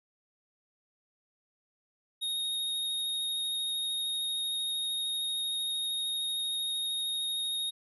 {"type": "tone with vibrato", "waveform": "square", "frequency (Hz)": 3729, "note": "A#7", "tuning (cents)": 0, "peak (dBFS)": -31, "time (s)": [2.21, 7.71], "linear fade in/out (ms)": 20, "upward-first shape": "sine", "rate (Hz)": 13, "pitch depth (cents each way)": 11, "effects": []}